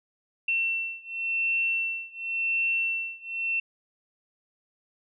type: beating tone pair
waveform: sine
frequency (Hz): 2700 / 2700.92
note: E7 / E7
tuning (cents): +41 / +41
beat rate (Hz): 0.92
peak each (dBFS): -28 / -29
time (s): 0.48-3.6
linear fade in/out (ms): 5
effects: none